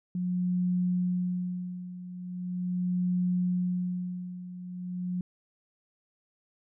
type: tone with tremolo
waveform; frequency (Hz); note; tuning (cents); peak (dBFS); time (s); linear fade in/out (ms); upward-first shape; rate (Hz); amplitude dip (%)
sine; 180; F#3; -47; -24; 0.15-5.21; 2; sine; 0.4; 80
effects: none